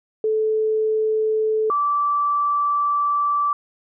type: tone pair in turn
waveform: sine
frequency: 435.5 / 1162.6 Hz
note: A4 / D6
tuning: -18 / -18 cents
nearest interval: octave + perfect fourth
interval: 1700 cents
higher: second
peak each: -17 dBFS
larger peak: neither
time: 0.24-1.7 / 1.7-3.53 s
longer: second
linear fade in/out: 2 ms
effects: none